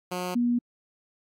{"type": "tone pair in turn", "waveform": ["10% pulse", "sine"], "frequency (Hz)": [180.4, 240.8], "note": ["F#3", "B3"], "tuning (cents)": [-44, -44], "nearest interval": "perfect fourth", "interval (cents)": 500, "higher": "second", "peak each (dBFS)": [-21, -21], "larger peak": "neither", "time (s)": [[0.11, 0.35], [0.35, 0.59]], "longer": "neither", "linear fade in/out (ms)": 10, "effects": ["AAC 64 kbps"]}